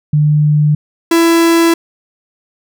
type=tone pair in turn; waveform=sine / 45% pulse; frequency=149.8 / 333.6 Hz; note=D3 / E4; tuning=+35 / +21 cents; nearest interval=octave + major second; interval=1386 cents; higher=second; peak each=-7 dBFS; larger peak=neither; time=0.13-0.75 / 1.11-1.74 s; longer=second; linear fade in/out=5 ms; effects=none